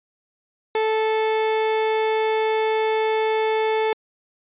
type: tone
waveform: 30% pulse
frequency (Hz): 438.2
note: A4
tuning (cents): -7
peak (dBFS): -16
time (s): 0.75-3.93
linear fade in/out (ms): 2
effects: resampled to 8000 Hz